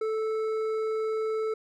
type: tone with hard clipping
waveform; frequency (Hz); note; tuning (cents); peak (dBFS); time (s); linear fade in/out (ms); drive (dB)
sine; 438.4; A4; -6; -28; 0.01-1.54; 5; 7
effects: none